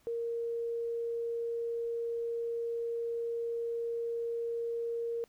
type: tone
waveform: sine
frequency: 465.7 Hz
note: A#4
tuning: 2 cents flat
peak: -32 dBFS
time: 0.07-5.24 s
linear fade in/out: 0 ms
effects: pink hiss -68 dBFS RMS until 5.28 s